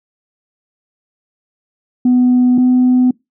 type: tone pair in turn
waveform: sine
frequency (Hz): 249.1 / 251.8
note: B3 / B3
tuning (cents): +15 / +34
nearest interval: unison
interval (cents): 19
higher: second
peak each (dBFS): -6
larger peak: neither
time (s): 2.05-2.58 / 2.58-3.11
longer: neither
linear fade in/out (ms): 5
effects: noise-tail reverb RT60 0.2 s tail -25 dB re dry + tanh soft clip ceiling -5 dBFS